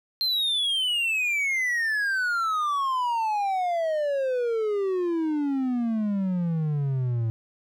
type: exponential sweep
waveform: triangle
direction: down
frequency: 4186 to 110.9 Hz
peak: -21 dBFS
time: 0.21-7.3 s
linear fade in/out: 0 ms
effects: none